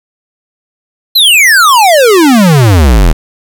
square exponential sweep, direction down, 4221 to 36.71 Hz, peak -3 dBFS, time 1.15-3.13 s, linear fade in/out 10 ms, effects none

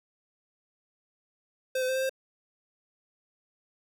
square tone with pitch steps, 519 / 511 / 522 / 526 / 529 Hz, C5 / C5 / C5 / C5 / C5, -14 / -41 / -4 / +9 / +19 cents, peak -27 dBFS, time 1.75-2.095 s, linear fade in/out 5 ms, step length 69 ms, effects none

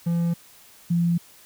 triangle / sine tone pair in turn, 170 / 171.08 Hz, F3 / F3, -46 / -35 cents, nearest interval unison, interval 11 cents, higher second, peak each -18 dBFS, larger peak neither, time 0.06-0.34 / 0.9-1.18 s, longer neither, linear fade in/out 10 ms, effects white hiss -51 dBFS RMS until 1.45 s

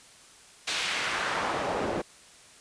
pink noise with band-pass filter sweep, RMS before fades -30 dBFS, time 0.67-2.02 s, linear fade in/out 10 ms, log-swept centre 3600 to 420 Hz, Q 0.99, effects white hiss -53 dBFS RMS until 2.6 s + resampled to 22050 Hz

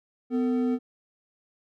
triangle tone pair together, 251.5 / 451.3 Hz, B3 / A4, +32 / +44 cents, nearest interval minor seventh, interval 1012 cents, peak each -21 / -29 dBFS, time 0.3-0.79 s, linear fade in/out 50 ms, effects none

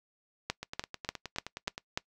two click trains, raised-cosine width 0.2 ms, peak -13 / -21 dBFS, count 6 / 12, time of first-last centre 0.5-1.975 / 0.63-1.779 s, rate 3.39 / 9.57 Hz, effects noise-tail reverb RT60 0.1 s tail -22 dB re dry

